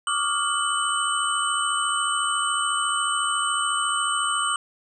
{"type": "tone cluster", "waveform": "sine", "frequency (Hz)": [1138, 1212, 1403, 2995, 8340], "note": ["C#6", "D#6", "F6", "F#7", "C9"], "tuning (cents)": [45, -46, 8, 20, -7], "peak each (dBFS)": -28, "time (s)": [0.07, 4.56], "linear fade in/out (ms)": 2, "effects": []}